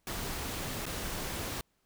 pink noise with dropouts, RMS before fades -37 dBFS, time 0.07-1.61 s, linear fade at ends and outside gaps 1 ms, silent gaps 0.856-0.864 s, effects pink hiss -75 dBFS RMS until 1.85 s

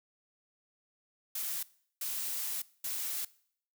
blue noise bursts at uneven times, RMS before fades -36 dBFS, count 3, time 1.35-1.63 / 2.01-2.62 / 2.84-3.25 s, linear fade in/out 5 ms, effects noise-tail reverb RT60 0.6 s tail -21 dB re dry

